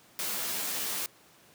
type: noise with comb filter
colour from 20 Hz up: white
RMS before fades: -33 dBFS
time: 0.19-1.06 s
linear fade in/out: 0 ms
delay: 13 ms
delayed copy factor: -0.9
effects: pink hiss -58 dBFS RMS until 1.54 s + high-pass 150 Hz 12 dB/octave